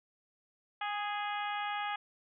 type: harmonic tone with a mistuned harmonic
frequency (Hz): 415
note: G#4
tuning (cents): -1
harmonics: 2 / 3 / 4 / 5 / 6 / 7 / 8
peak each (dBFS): -36 / -40 / -42 / -44 / -46 / -47 / -48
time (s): 0.81-1.96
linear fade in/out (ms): 5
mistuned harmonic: 2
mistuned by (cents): -17
effects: none